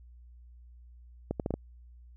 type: accelerating click train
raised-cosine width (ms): 2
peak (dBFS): -17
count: 5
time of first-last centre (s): 1.31-1.54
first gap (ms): 88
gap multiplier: 0.72
effects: added 60 Hz sine -50 dBFS peak until 2.16 s